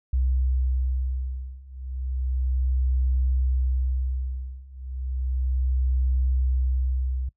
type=beating tone pair; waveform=sine; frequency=64 / 64.33 Hz; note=C2 / C2; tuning=-38 / -29 cents; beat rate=0.33 Hz; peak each=-25 / -24 dBFS; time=0.13-7.29 s; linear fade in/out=5 ms; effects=noise-tail reverb RT60 0.1 s tail -20 dB re dry + tanh soft clip ceiling -15 dBFS